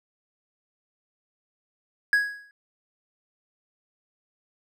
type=tone with exponential decay; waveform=triangle; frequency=1661.2 Hz; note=G#6; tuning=in tune; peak=-13 dBFS; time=2.13-2.51 s; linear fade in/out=1 ms; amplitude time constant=81 ms; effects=none